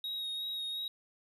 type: tone with vibrato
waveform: triangle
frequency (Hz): 3773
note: A#7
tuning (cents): +20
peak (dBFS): -34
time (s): 0.04-0.88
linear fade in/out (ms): 2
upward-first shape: sine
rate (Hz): 2.8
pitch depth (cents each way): 20
effects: none